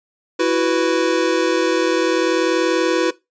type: chord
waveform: square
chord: E suspended second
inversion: none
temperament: equal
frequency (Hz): 329.6 / 370 / 493.9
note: E4 / F#4 / B4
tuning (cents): 0 / 0 / 0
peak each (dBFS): -20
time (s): 0.39-3.11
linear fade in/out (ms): 10
effects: noise-tail reverb RT60 0.2 s tail -19 dB re dry + resampled to 16000 Hz